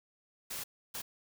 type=noise bursts at uneven times; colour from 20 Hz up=white; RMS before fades=-40 dBFS; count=2; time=0.5-0.64 / 0.94-1.02 s; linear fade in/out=10 ms; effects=none